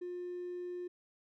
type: tone with hard clipping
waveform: triangle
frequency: 355.9 Hz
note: F4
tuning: 33 cents sharp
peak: -39 dBFS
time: 0.01-0.88 s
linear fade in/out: 10 ms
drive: 4 dB
effects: none